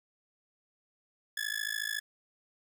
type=tone with amplitude modulation; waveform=sawtooth; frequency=1712 Hz; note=A6; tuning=48 cents flat; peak=-25 dBFS; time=1.37-2 s; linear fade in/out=5 ms; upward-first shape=sine; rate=53.9 Hz; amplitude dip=100%; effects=none